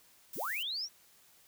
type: noise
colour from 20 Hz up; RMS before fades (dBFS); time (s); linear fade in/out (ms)
violet; -43; 0.33-0.63; 5
type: linear sweep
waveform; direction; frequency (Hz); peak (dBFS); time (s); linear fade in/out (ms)
sine; up; 33.94 to 5880; -34; 0.35-0.89; 50
effects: white hiss -63 dBFS RMS until 1.47 s